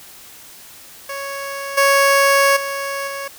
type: tone with level steps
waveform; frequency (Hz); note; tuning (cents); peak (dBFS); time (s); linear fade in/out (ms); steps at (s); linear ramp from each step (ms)
15% pulse; 554.4; C#5; 0; -19 / -5 / -16 / -19; 1.09-3.28; 5; 1.77 / 2.56 / 3.07; 10
effects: white hiss -41 dBFS RMS until 3.38 s